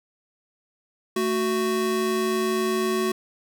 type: tone pair together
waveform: square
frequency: 222 / 370 Hz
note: A3 / F#4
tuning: +16 / 0 cents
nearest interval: major sixth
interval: 884 cents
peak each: -28 / -24 dBFS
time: 1.16-3.12 s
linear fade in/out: 5 ms
effects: none